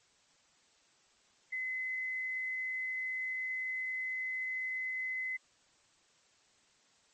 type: tone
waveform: sine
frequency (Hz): 2036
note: C7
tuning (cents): -48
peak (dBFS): -34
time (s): 1.52-5.37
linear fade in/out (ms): 10
effects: white hiss -68 dBFS RMS until 7.13 s + MP3 32 kbps